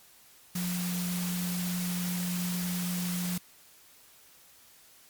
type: tone in noise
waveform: sine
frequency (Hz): 178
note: F3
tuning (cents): +33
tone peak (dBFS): -30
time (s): 0.55-3.38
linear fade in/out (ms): 5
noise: white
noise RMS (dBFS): -37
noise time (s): 0.55-3.38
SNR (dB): +4
effects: white hiss -57 dBFS RMS until 5.09 s + MP3 96 kbps

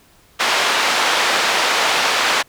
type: band-pass noise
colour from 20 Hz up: pink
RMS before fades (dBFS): -17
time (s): 0.39-2.43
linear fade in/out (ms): 20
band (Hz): 730 to 4700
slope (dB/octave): 12
effects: pink hiss -52 dBFS RMS until 2.48 s

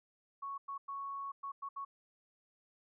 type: tone bursts at uneven times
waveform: sine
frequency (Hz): 1108.7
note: C#6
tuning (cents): 0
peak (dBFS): -39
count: 6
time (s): 0.42-0.58 / 0.68-0.78 / 0.88-1.32 / 1.43-1.52 / 1.62-1.69 / 1.76-1.85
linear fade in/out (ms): 10
effects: none

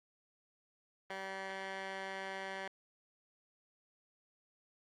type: tone with band-pass filter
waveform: 15% pulse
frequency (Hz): 192.4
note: G3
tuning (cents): -32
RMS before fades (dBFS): -43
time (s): 1.1-2.68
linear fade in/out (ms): 2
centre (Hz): 1600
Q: 1.1
effects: Opus 24 kbps

